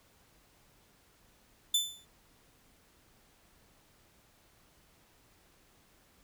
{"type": "tone with exponential decay", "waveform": "sawtooth", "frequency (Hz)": 3520, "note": "A7", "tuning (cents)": 0, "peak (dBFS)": -20, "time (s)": [1.74, 2.05], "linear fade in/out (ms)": 5, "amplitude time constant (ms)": 67, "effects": ["pink hiss -65 dBFS RMS until 6.23 s"]}